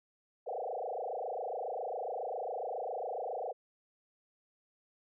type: tone with frequency modulation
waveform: sine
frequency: 622.3 Hz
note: D#5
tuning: in tune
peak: -35 dBFS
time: 0.46-3.53 s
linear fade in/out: 20 ms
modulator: 27.3 Hz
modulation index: 6.1
effects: none